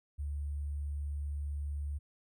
sine tone with sample-and-hold, 72.3 Hz, D2, 27 cents flat, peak -34 dBFS, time 0.18-1.99 s, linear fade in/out 20 ms, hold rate 8820 Hz, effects none

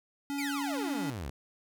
square tone, 282.1 Hz, C#4, 30 cents sharp, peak -33 dBFS, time 0.3-1.1 s, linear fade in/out 0 ms
sawtooth exponential sweep, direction down, 2530 to 59.4 Hz, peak -32 dBFS, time 0.38-1.3 s, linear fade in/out 5 ms
effects none

